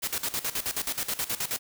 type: noise with tremolo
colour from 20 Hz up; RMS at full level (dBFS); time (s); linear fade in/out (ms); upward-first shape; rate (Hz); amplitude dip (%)
white; -29; 0.02-1.59; 20; square; 9.4; 80
effects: none